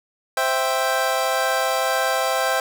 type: chord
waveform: 25% pulse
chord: C major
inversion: none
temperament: equal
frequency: 523.3 / 659.3 / 784 Hz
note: C5 / E5 / G5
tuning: 0 / 0 / 0 cents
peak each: -20 dBFS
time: 0.37-2.6 s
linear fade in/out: 2 ms
effects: none